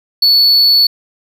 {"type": "tone", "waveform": "triangle", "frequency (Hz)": 4435, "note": "C#8", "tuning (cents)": 0, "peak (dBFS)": -5, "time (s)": [0.22, 0.87], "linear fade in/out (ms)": 5, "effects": []}